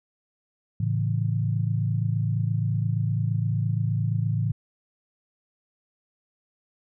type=chord; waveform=sine; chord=A major; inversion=none; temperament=equal; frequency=110 / 138.59 / 164.81 Hz; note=A2 / C#3 / E3; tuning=0 / 0 / 0 cents; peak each=-24 / -28 / -29 dBFS; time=0.8-4.52 s; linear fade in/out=5 ms; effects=none